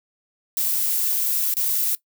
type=noise with dropouts; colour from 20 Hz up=violet; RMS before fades=-22 dBFS; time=0.57-1.95 s; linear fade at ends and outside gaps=1 ms; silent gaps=1.54-1.568 s; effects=noise-tail reverb RT60 0.1 s tail -19 dB re dry